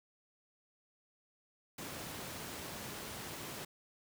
pink high-pass noise, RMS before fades -45 dBFS, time 1.78-3.65 s, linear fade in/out 5 ms, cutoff 100 Hz, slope 12 dB/octave, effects none

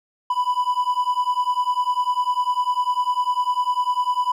triangle beating tone pair, 987.8 / 997.8 Hz, B5 / B5, 0 / +17 cents, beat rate 10 Hz, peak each -20 dBFS, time 0.3-4.32 s, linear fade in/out 5 ms, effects none

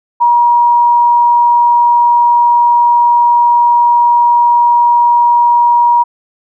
sine tone, 954 Hz, A#5, 40 cents sharp, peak -5 dBFS, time 0.2-6.04 s, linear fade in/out 20 ms, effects none

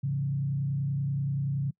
sine tone with frequency modulation, 138.59 Hz, C#3, in tune, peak -26 dBFS, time 0.03-1.71 s, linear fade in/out 10 ms, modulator 30.5 Hz, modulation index 0.56, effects noise-tail reverb RT60 0.1 s tail -25 dB re dry

